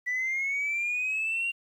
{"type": "linear sweep", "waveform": "sine", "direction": "up", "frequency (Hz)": [1961, 2780], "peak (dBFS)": -25, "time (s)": [0.06, 1.52], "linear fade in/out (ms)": 20, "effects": ["tanh soft clip ceiling -24 dBFS", "10-bit"]}